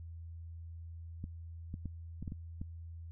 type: clicks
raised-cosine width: 5 ms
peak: -28 dBFS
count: 7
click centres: 1.241 / 1.741 / 1.857 / 2.226 / 2.278 / 2.321 / 2.615 s
effects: added 83 Hz sine -44 dBFS peak until 3.11 s